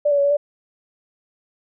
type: tone with pitch steps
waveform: sine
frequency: 587 / 572 / 563 / 570 / 582 Hz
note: D5 / D5 / C#5 / C#5 / D5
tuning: -1 / -46 / +27 / +48 / -16 cents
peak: -14 dBFS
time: 0.05-0.37 s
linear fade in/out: 10 ms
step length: 64 ms
effects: none